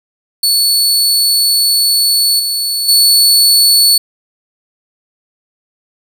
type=tone with level steps; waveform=sawtooth; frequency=4435 Hz; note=C#8; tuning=in tune; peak=-6 / -11 / -3 dBFS; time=0.43-3.98 s; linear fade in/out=5 ms; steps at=2.39 / 2.88 s; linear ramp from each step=10 ms; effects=7-bit